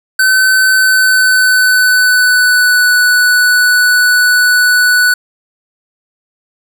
square tone with pitch glide, 1524 to 1483.2 Hz, G6 to F#6, -49 to +4 cents, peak -7 dBFS, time 0.19-5.14 s, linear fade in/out 5 ms, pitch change -47 cents, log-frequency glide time 0.71-2.93 s, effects none

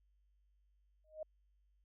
sine tone with exponential growth, 622.3 Hz, D#5, in tune, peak -38 dBFS, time 1.04-1.23 s, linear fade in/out 5 ms, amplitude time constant 40 ms, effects added 50 Hz sine -70 dBFS peak until 1.84 s

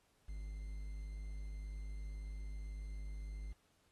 triangle tone with quantisation, 50.9 Hz, G#1, 34 cents flat, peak -40 dBFS, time 0.28-3.53 s, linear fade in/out 10 ms, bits 11, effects pink hiss -75 dBFS RMS until 3.91 s + AAC 32 kbps

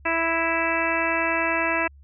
harmonic tone, 330 Hz, E4, 2 cents sharp, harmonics 1 / 2 / 3 / 4 / 5 / 6 / 7 / 8, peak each -30 / -28 / -28 / -31 / -29 / -29 / -31 / -28 dBFS, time 0.05-1.88 s, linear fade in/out 10 ms, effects added 70 Hz sine -46 dBFS peak until 2.03 s

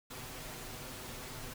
pink noise with comb filter, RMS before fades -45 dBFS, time 0.1-1.54 s, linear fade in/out 10 ms, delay 7.9 ms, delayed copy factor +0.55, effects none

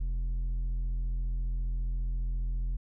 square tone with low-pass filter, 42.65 Hz, F1, 40 cents flat, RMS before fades -31 dBFS, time 0-2.77 s, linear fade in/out 10 ms, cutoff 98 Hz, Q 0.55, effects none

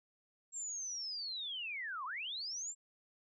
sine linear two-way sweep, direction down then up, 7560 to 976 to 7560 Hz, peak -39 dBFS, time 0.52-2.75 s, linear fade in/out 50 ms, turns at 2.05 s, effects none

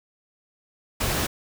pink noise, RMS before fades -25 dBFS, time 1-1.27 s, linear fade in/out 10 ms, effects none

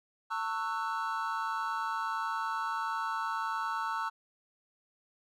triangle chord, F# minor seventh, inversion first, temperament equal with one note detuned, 899.5 / 1108.7 / 1318.5 / 1480 Hz, A5 / C#6 / E6 / F#6, +38 / 0 / 0 / 0 cents, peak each -34 / -36 / -34 / -38 dBFS, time 0.3-4.1 s, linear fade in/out 20 ms, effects none

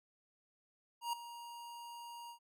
square tone with ADSR envelope, 944 Hz, A#5, 22 cents sharp, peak -34 dBFS, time 1.01-2.39 s, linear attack 120 ms, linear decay 5 ms, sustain -14 dB, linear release 92 ms, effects none

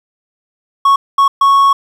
triangle tone bursts at uneven times, 1106 Hz, C#6, 4 cents flat, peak -4 dBFS, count 3, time 0.85-0.96 / 1.18-1.28 / 1.41-1.73 s, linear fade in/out 5 ms, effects 7-bit

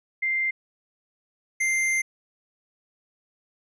sine / square tone pair in turn, 2093 / 2093 Hz, C7 / C7, 0 / 0 cents, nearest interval unison, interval 0 cents, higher neither, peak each -22 dBFS, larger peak neither, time 0.22-0.51 / 1.6-2.02 s, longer second, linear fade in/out 10 ms, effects resampled to 24000 Hz

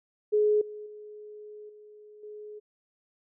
sine tone with level steps, 421.6 Hz, G#4, 26 cents sharp, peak -20 / -38 / -42 / -48 / -40 dBFS, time 0.32-2.6 s, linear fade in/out 20 ms, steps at 0.61 / 0.86 / 1.69 / 2.23 s, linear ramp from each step 5 ms, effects none

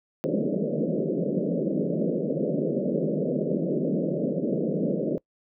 pink band-pass noise, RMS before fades -26 dBFS, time 0.24-5.18 s, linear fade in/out 0 ms, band 150 to 600 Hz, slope 96 dB/octave, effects noise-tail reverb RT60 0.1 s tail -23 dB re dry

